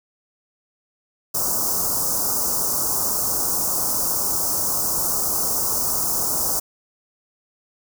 white band-stop noise, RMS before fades -22 dBFS, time 1.34-6.6 s, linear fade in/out 10 ms, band 1300 to 5200 Hz, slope 48 dB/octave, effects none

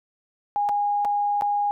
sine tone with dropouts, 820 Hz, G#5, 22 cents flat, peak -20 dBFS, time 0.56-1.71 s, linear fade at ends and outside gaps 0 ms, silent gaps 0.689-0.693 / 1.048-1.052 / 1.411-1.421 s, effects none

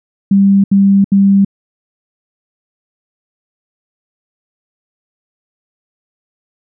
sine tone bursts, 197.2 Hz, G3, 11 cents sharp, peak -5 dBFS, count 3, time 0.31-1.448 s, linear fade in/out 5 ms, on 330 ms, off 74 ms, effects none

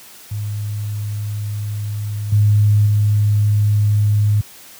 sine tone with level steps, 104.4 Hz, G#2, 10 cents sharp, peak -20 / -9 / -11 dBFS, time 0.31-4.41 s, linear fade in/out 5 ms, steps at 2.32 / 2.86 s, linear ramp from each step 5 ms, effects white hiss -41 dBFS RMS until 4.79 s + high-pass 60 Hz 12 dB/octave

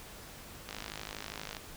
click train, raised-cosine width 0.2 ms, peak -22 dBFS, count 47, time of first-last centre 0.69-1.568 s, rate 52.4 Hz, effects pink hiss -49 dBFS RMS until 1.76 s

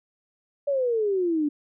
sine exponential sweep, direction down, 580 to 287.1 Hz, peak -21 dBFS, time 0.67-1.49 s, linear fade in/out 10 ms, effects none

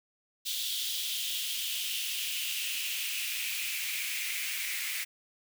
white noise with high-pass filter sweep, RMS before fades -34 dBFS, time 0.45-5.05 s, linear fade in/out 20 ms, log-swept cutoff 3500 to 2100 Hz, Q 4.3, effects none

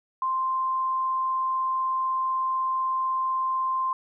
sine tone, 1046 Hz, C6, 1 cent flat, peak -23 dBFS, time 0.22-3.93 s, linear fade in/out 2 ms, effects none

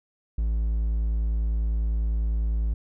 triangle tone, 55 Hz, A1, in tune, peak -20 dBFS, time 0.38-2.74 s, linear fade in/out 5 ms, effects none

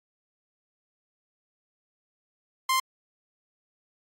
sawtooth tone, 1048 Hz, C6, 2 cents sharp, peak -18 dBFS, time 2.69-2.8 s, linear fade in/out 5 ms, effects AAC 48 kbps

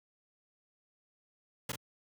pink noise with echo, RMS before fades -35 dBFS, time 1.69-1.72 s, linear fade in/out 5 ms, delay 39 ms, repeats 1, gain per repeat -5 dB, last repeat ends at 1.759 s, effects high-pass 100 Hz 12 dB/octave

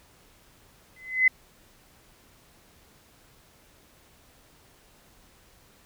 sine tone with exponential growth, 2034 Hz, C7, 50 cents flat, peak -13 dBFS, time 0.96-1.28 s, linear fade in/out 5 ms, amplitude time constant 69 ms, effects pink hiss -58 dBFS RMS until 5.85 s

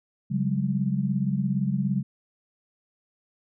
sine chord, C# suspended fourth, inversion none, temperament equal with one note detuned, 138.59 / 185 / 202.3 Hz, C#3 / F#3 / G#3, 0 / 0 / -45 cents, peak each -27 dBFS, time 0.3-2.03 s, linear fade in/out 20 ms, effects none

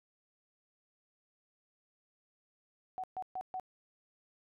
sine tone bursts, 747 Hz, F#5, 16 cents sharp, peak -36 dBFS, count 4, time 2.98-3.598 s, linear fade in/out 0 ms, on 57 ms, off 130 ms, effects none

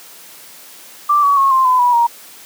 sine tone with pitch steps, 1174.7 / 1132.1 / 1091 / 1051.4 / 1013.2 / 976.5 / 941 Hz, D6 / C#6 / C#6 / C6 / B5 / B5 / A#5, 0 / +36 / -28 / +8 / +44 / -20 / +16 cents, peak -9 dBFS, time 1.09-2.07 s, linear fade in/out 10 ms, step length 140 ms, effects white hiss -39 dBFS RMS until 2.45 s + high-pass 200 Hz 12 dB/octave

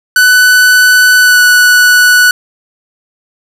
45% pulse tone with pitch glide, 1495 to 1478.7 Hz, F#6 to F#6, +17 to -1 cents, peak -3 dBFS, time 0.16-2.31 s, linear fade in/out 2 ms, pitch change -18 cents, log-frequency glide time 1.2-1.4 s, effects none

